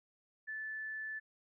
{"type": "tone", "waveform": "sine", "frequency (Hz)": 1747, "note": "A6", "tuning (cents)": -13, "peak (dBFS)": -39, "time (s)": [0.47, 1.2], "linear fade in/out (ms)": 20, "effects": []}